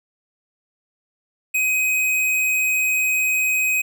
square tone, 2519 Hz, D#7, 21 cents sharp, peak -18 dBFS, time 1.54-3.82 s, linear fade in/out 10 ms, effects none

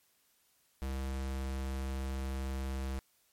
square tone, 66.6 Hz, C2, 31 cents sharp, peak -35 dBFS, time 0.82-2.99 s, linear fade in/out 0 ms, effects white hiss -71 dBFS RMS until 3.32 s + MP3 64 kbps

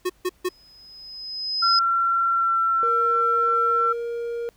square tone bursts, 364.2 Hz, F#4, 27 cents flat, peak -22 dBFS, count 3, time 0.05-0.491 s, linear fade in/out 10 ms, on 47 ms, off 150 ms
sine tone with exponential growth, 5060 Hz, D#8, 28 cents sharp, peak -16 dBFS, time 0.45-1.79 s, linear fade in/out 2 ms, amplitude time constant 290 ms
sine tone with pitch glide, 1361 to 1348.5 Hz, F6 to E6, -45 to +39 cents, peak -18 dBFS, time 1.62-3.93 s, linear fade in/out 10 ms, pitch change -16 cents, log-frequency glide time 2.35-2.54 s
triangle tone, 470 Hz, A#4, 14 cents sharp, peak -24 dBFS, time 2.83-4.49 s, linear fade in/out 0 ms
effects added 50 Hz sine -61 dBFS peak until 4.56 s + pink hiss -61 dBFS RMS until 4.56 s

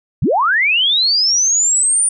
sine linear sweep, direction up, 77.78 to 9397 Hz, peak -11 dBFS, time 0.22-2.09 s, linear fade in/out 5 ms, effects none

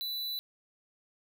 square tone, 3975 Hz, B7, 10 cents sharp, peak -34 dBFS, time 0.01-0.39 s, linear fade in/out 0 ms, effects none

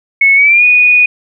sine tone with pitch glide, 2200 to 2469 Hz, C#7 to D#7, -14 to -14 cents, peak -4 dBFS, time 0.21-1.06 s, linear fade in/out 5 ms, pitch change +200 cents, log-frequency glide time 0.35-0.64 s, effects none

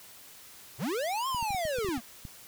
square linear two-way sweep, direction up then down, 92.4 to 1085 to 210.2 Hz, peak -30 dBFS, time 0.78-2.01 s, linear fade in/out 50 ms, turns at 1.28 s
clicks, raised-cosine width 5 ms, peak -29 dBFS, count 10, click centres 1.347 / 1.427 / 1.506 / 1.547 / 1.653 / 1.786 / 1.847 / 1.888 / 1.978 / 2.252 s
effects white hiss -51 dBFS RMS until 2.47 s

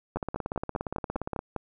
two click trains, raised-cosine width 1 ms, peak -17 / -16 dBFS, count 22 / 8, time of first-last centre 0.17-1.391 / 0.16-1.563 s, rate 17.2 / 4.99 Hz, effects none

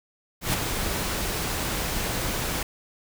pink noise with ADSR envelope, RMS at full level -22 dBFS, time 0.41-2.63 s, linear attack 130 ms, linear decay 4 ms, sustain -6 dB, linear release 4 ms, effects none

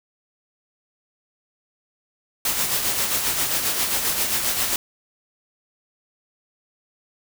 white noise with tremolo, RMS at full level -21 dBFS, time 2.45-4.76 s, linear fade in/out 2 ms, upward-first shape sine, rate 7.5 Hz, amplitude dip 45%, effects none

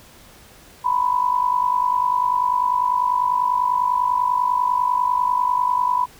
sine tone with amplitude modulation, 991 Hz, B5, 6 cents sharp, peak -13 dBFS, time 0.84-6.06 s, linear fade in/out 20 ms, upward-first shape sine, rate 50.1 Hz, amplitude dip 75%, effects pink hiss -47 dBFS RMS until 6.19 s

